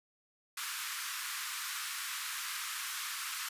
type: high-pass noise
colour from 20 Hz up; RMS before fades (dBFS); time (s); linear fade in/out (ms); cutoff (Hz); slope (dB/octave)
pink; -39; 0.57-3.49; 5; 1100; 48
effects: resampled to 32000 Hz